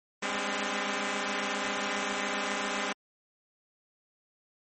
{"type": "tone cluster", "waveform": "5% pulse", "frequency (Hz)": [201.6, 209, 258.2, 287.5], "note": ["G3", "G#3", "C4", "D4"], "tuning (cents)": [49, 11, -23, -37], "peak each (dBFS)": [-22, -28, -23, -26], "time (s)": [0.22, 2.93], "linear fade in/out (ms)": 10, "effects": ["MP3 32 kbps"]}